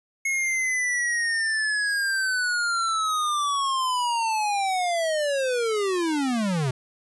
square linear sweep, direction down, 2174 to 123 Hz, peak -23 dBFS, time 0.25-6.71 s, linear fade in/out 5 ms, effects resampled to 24000 Hz

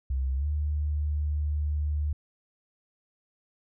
sine tone with pitch glide, 66 to 74.51 Hz, C2 to D2, +16 to +26 cents, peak -25 dBFS, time 0.1-2.13 s, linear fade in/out 5 ms, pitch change +210 cents, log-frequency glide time 0.36-0.46 s, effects none

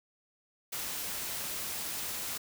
white noise, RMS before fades -37 dBFS, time 0.72-2.38 s, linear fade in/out 10 ms, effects none

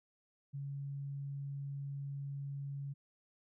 sine tone, 140 Hz, C#3, 18 cents sharp, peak -39 dBFS, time 0.53-2.94 s, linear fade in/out 20 ms, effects none

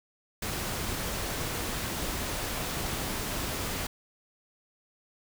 pink noise, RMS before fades -33 dBFS, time 0.42-3.87 s, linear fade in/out 5 ms, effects none

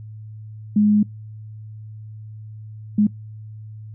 sine tone bursts at uneven times, 209.2 Hz, G#3, 13 cents sharp, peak -12 dBFS, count 2, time 0.76-1.03 / 2.98-3.07 s, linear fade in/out 5 ms, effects noise-tail reverb RT60 0.2 s tail -25 dB re dry + added 108 Hz sine -34 dBFS peak until 3.94 s

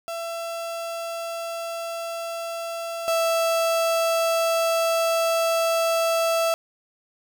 35% pulse tone pair in turn, 670 / 661.5 Hz, E5 / E5, +28 / +6 cents, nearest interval unison, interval 22 cents, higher first, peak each -27 / -18 dBFS, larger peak second, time 0.08-3.08 / 3.08-6.54 s, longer second, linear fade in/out 0 ms, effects none

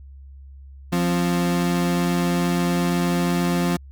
35% pulse tone pair together, 174.61 / 263.1 Hz, F3 / C4, 0 / +10 cents, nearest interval perfect fifth, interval 710 cents, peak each -18 / -24 dBFS, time 0.92-3.77 s, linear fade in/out 10 ms, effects added 68 Hz sine -39 dBFS peak until 3.91 s

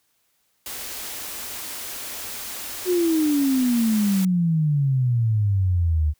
white band-stop noise, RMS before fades -33 dBFS, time 0.66-4.25 s, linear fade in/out 2 ms, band 130 to 200 Hz, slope 96 dB/octave
sine exponential sweep, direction down, 370 to 73.5 Hz, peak -17 dBFS, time 2.85-6.14 s, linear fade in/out 50 ms
effects white hiss -68 dBFS RMS until 6.19 s

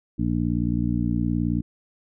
harmonic tone, 59 Hz, A#1, 22 cents sharp, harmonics 1 / 2 / 3 / 4 / 5, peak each -29 / -27 / -27 / -26 / -28 dBFS, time 0.18-1.62 s, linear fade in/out 20 ms, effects none

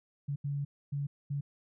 sine tone bursts at uneven times, 142.1 Hz, C#3, 43 cents sharp, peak -31 dBFS, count 4, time 0.28-0.36 / 0.44-0.65 / 0.92-1.07 / 1.3-1.41 s, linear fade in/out 10 ms, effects none

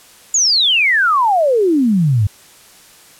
sine exponential sweep, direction down, 7040 to 96.1 Hz, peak -10 dBFS, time 0.34-2.27 s, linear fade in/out 5 ms, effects white hiss -44 dBFS RMS until 3.19 s + low-pass 12000 Hz 12 dB/octave

